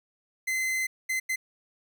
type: tone bursts at uneven times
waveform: 45% pulse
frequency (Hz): 2055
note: C7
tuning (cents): -32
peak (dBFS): -26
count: 3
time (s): 0.47-0.87 / 1.09-1.2 / 1.29-1.36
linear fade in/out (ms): 10
effects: none